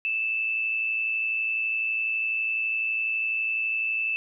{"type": "tone with amplitude modulation", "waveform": "sine", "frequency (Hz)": 2637, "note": "E7", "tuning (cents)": 0, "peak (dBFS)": -22, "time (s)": [0.05, 4.16], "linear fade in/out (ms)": 0, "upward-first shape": "sine", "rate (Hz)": 112, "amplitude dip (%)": 45, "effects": []}